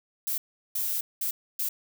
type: noise bursts at uneven times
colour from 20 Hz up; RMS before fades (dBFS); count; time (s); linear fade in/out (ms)
violet; -29; 4; 0.27-0.38 / 0.75-1.01 / 1.21-1.31 / 1.59-1.69; 5
effects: none